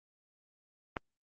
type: click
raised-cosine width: 0.5 ms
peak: -18 dBFS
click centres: 0.968 s
effects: Opus 24 kbps